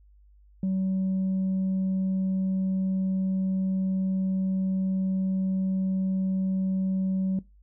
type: tone with tanh clipping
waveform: sine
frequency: 189.5 Hz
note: F#3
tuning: 42 cents sharp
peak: -24 dBFS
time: 0.63-7.39 s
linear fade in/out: 2 ms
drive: 1 dB
effects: noise-tail reverb RT60 0.2 s tail -19 dB re dry + added 50 Hz sine -53 dBFS peak until 7.62 s